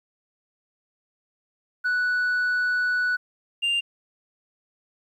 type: tone pair in turn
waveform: sine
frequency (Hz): 1480 / 2794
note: F#6 / F7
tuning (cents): 0 / 0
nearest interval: major seventh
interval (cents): 1100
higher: second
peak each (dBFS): -18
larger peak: neither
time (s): 1.84-3.17 / 3.62-3.81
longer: first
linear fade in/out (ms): 20
effects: tanh soft clip ceiling -20 dBFS + 10-bit